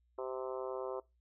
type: harmonic tone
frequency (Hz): 129.7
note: C3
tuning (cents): -15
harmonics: 3 / 4 / 5 / 6 / 7 / 8 / 9 / 10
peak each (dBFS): -41 / -42 / -46 / -52 / -49 / -49 / -54 / -55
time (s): 0.18-1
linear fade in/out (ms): 5
effects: noise-tail reverb RT60 0.2 s tail -20 dB re dry + added 60 Hz sine -70 dBFS peak until 1.2 s